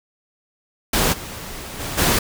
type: noise with level steps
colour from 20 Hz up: pink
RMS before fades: -18 / -33 / -28 / -17 dBFS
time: 0.93-2.19 s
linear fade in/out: 5 ms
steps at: 1.12 / 1.79 / 1.97 s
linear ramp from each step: 20 ms
effects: none